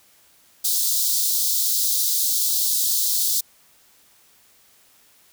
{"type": "high-pass noise", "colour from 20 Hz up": "white", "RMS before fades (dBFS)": -21, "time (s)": [0.64, 3.41], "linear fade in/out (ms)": 10, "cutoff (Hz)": 3700, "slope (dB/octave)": 48, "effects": ["white hiss -56 dBFS RMS until 5.32 s"]}